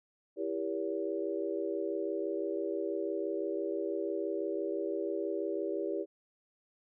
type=chord; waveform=sine; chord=E diminished seventh; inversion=none; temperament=just; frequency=329.6 / 395.6 / 474.7 / 569.6 Hz; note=E4 / G4 / Bb4 / Db5; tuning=0 / +16 / +31 / +47 cents; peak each=-37 / -35 / -40 / -39 dBFS; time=0.36-6.06 s; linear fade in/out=50 ms; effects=none